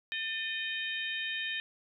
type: harmonic tone with a mistuned harmonic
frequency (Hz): 618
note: D#5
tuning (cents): -12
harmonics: 3 / 4 / 5 / 6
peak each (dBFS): -37 / -38 / -39 / -40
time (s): 0.12-1.6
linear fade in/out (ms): 0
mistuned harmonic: 3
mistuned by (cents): -60
effects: none